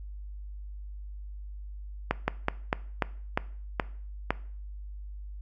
slowing click train, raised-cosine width 0.5 ms, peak -9 dBFS, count 8, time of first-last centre 2.11-4.306 s, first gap 170 ms, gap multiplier 1.2, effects noise-tail reverb RT60 0.5 s tail -19 dB re dry + added 50 Hz sine -38 dBFS peak until 5.41 s

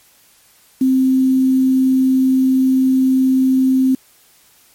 sine tone with quantisation, 261.6 Hz, C4, in tune, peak -10 dBFS, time 0.81-3.95 s, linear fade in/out 5 ms, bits 6, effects white hiss -51 dBFS RMS until 4.74 s + MP3 64 kbps

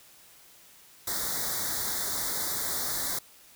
white band-stop noise, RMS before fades -31 dBFS, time 1.07-3.19 s, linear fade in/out 5 ms, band 2100 to 3500 Hz, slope 96 dB/octave, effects white hiss -55 dBFS RMS until 3.55 s

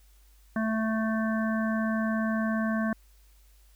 harmonic tone, 220.7 Hz, A3, 5 cents sharp, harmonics 1 / 3 / 5 / 7 / 8, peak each -26 / -34 / -37 / -36 / -40 dBFS, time 0.56-2.93 s, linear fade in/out 2 ms, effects added 50 Hz sine -55 dBFS peak until 3.75 s + white hiss -65 dBFS RMS until 3.75 s

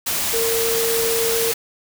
sine tone in noise, 458.1 Hz, A#4, 30 cents flat, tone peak -20 dBFS, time 0.33-1.52 s, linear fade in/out 10 ms, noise white, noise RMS -22 dBFS, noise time 0.06-1.54 s, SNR -1 dB, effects none

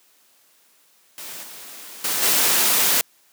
white noise with level steps, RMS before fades -35 / -39 / -23 / -18 dBFS, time 1.18-3.01 s, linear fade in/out 0 ms, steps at 1.43 / 2.04 / 2.22 s, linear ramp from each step 5 ms, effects white hiss -58 dBFS RMS until 3.32 s + high-pass 200 Hz 12 dB/octave

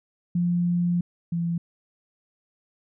sine tone pair in turn, 174.61 / 169.64 Hz, F3 / E3, 0 / +50 cents, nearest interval unison, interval 50 cents, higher first, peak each -20 / -23 dBFS, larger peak first, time 0.35-1.01 / 1.32-1.58 s, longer first, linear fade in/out 5 ms, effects none

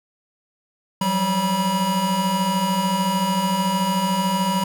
square tone cluster, 177 / 190.5 / 971 Hz, F3 / G3 / B5, +23 / -49 / -30 cents, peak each -28 / -23 / -23 dBFS, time 1.01-4.64 s, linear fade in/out 5 ms, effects none

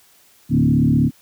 sine tone with frequency modulation, 193.1 Hz, G3, 26 cents flat, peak -12 dBFS, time 0.49-1.11 s, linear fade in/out 50 ms, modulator 36 Hz, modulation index 2.4, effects white hiss -53 dBFS RMS until 1.21 s

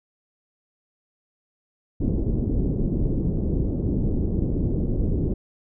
pink low-pass noise, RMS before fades -23 dBFS, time 2-5.34 s, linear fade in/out 10 ms, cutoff 380 Hz, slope 24 dB/octave, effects none

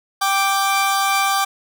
sawtooth tone pair together, 784 / 1174.7 Hz, G5 / D6, 0 / 0 cents, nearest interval perfect fifth, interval 700 cents, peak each -15 dBFS, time 0.21-1.45 s, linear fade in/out 10 ms, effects none

